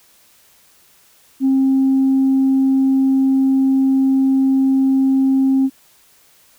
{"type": "tone", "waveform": "sine", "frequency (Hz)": 267.2, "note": "C4", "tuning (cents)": 36, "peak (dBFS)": -10, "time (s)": [1.4, 5.7], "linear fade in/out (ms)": 50, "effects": ["tanh soft clip ceiling -8 dBFS", "white hiss -52 dBFS RMS until 6.58 s"]}